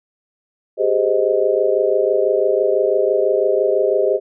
sine chord, Ab major seventh, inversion third, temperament just, 389.3 / 415.3 / 519.1 / 623 Hz, G4 / Ab4 / C5 / Eb5, -12 / 0 / -14 / +2 cents, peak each -19 dBFS, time 0.77-4.2 s, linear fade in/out 50 ms, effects none

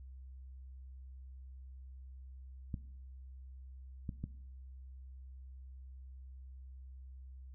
clicks, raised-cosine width 5 ms, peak -26 dBFS, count 3, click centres 2.742 / 4.092 / 4.24 s, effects noise-tail reverb RT60 0.8 s tail -18 dB re dry + added 65 Hz sine -48 dBFS peak until 7.54 s

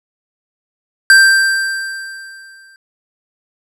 square tone with exponential decay, 1573 Hz, G6, 6 cents sharp, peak -3 dBFS, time 1.1-2.76 s, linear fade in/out 1 ms, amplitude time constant 360 ms, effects low-pass 11000 Hz 12 dB/octave

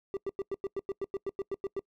triangle tone bursts, 392 Hz, G4, in tune, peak -28 dBFS, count 14, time 0.14-1.793 s, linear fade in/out 0 ms, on 28 ms, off 97 ms, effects noise-tail reverb RT60 0.1 s tail -24 dB re dry

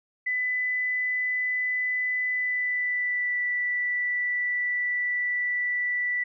sine tone with pitch glide, 2000 to 1967.9 Hz, B6 to B6, +21 to -7 cents, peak -24 dBFS, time 0.26-6.24 s, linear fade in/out 10 ms, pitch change -28 cents, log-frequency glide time 2.32-3.39 s, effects none

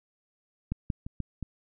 clicks, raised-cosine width 5 ms, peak -17 / -16 / -25 / -20 / -22 dBFS, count 5, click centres 0.72 / 0.902 / 1.065 / 1.203 / 1.427 s, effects none

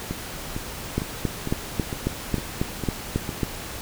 two click trains, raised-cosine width 3 ms, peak -15 / -9 dBFS, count 8 / 10, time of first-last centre 0.11-3.292 / 0.98-3.432 s, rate 2.2 / 3.67 Hz, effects pink hiss -35 dBFS RMS until 3.81 s

